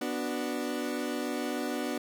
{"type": "chord", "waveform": "30% pulse", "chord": "B minor", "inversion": "none", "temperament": "equal", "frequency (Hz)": [246.9, 293.7, 370], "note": ["B3", "D4", "F#4"], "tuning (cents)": [0, 0, 0], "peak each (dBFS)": [-32, -32, -35], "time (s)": [0.01, 1.98], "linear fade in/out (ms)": 5, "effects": []}